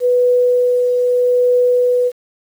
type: tone with tremolo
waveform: sine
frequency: 493.9 Hz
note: B4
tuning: in tune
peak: -9 dBFS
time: 0-2.12 s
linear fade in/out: 50 ms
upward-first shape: triangle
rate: 0.8 Hz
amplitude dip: 30%
effects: 7-bit